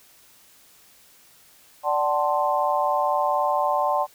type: chord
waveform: sine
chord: D dominant seventh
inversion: none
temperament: equal with one note detuned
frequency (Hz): 587.3 / 756 / 880 / 1046.5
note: D5 / F#5 / A5 / C6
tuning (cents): 0 / +37 / 0 / 0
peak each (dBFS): -25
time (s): 1.83-4.07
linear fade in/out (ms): 50
effects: white hiss -54 dBFS RMS until 4.14 s